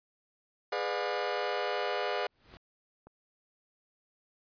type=chord; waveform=sawtooth; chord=G# diminished seventh; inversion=none; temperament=just; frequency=415.3 / 498.4 / 598 / 717.6 Hz; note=G#4 / B4 / D5 / F5; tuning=0 / +16 / +31 / +47 cents; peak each=-32 dBFS; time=0.72-2.27 s; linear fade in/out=5 ms
type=noise with exponential growth; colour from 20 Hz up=pink; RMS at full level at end=-49 dBFS; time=2.22-2.57 s; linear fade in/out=0 ms; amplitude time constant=76 ms
type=clicks; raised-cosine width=1 ms; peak=-38 dBFS; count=2; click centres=2.539 / 3.07 s
effects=resampled to 11025 Hz